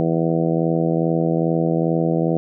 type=harmonic tone; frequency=82.41 Hz; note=E2; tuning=in tune; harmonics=2 / 3 / 4 / 5 / 6 / 7 / 8 / 9; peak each=-20 / -27 / -22 / -28 / -24 / -30 / -28 / -32 dBFS; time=0-2.37 s; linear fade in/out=0 ms; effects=none